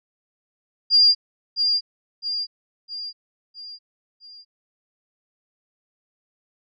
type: tone with echo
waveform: sine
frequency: 4803 Hz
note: D8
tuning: 38 cents sharp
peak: -11 dBFS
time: 0.9-1.15 s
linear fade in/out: 50 ms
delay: 660 ms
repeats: 5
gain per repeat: -6 dB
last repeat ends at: 4.45 s
effects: none